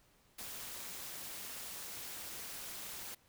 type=noise with amplitude modulation; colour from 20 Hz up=white; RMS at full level=-43 dBFS; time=0.38-3.15 s; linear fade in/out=10 ms; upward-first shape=sine; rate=236 Hz; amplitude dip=60%; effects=pink hiss -69 dBFS RMS until 3.28 s